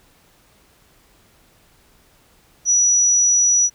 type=tone; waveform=sine; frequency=5870 Hz; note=F#8; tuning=15 cents flat; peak=-12 dBFS; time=2.65-3.7 s; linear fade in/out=50 ms; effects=pink hiss -55 dBFS RMS until 3.74 s